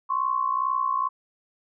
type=tone pair together; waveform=sine; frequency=1046.5 / 1108.7 Hz; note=C6 / C#6; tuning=0 / 0 cents; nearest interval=minor second; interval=100 cents; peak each=-25 dBFS; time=0.09-1.09 s; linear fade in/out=20 ms; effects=none